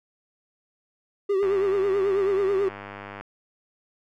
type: tone with vibrato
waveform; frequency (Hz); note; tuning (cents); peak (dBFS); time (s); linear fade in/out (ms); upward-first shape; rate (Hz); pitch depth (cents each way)
triangle; 392; G4; 0; -18; 1.29-2.69; 10; triangle; 9.2; 84
type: click train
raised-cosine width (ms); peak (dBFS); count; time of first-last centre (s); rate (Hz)
0.5; -22; 179; 1.43-3.21; 100
effects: none